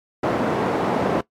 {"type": "band-pass noise", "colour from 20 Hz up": "white", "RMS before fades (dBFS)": -21, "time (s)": [0.23, 1.21], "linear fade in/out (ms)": 5, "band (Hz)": [170, 630], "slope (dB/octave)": 12, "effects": ["noise-tail reverb RT60 0.1 s tail -17 dB re dry", "MP3 96 kbps"]}